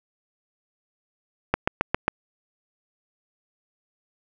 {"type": "click train", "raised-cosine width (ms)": 0.5, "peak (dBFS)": -4, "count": 5, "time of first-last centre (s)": [1.54, 2.081], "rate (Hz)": 7.4, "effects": []}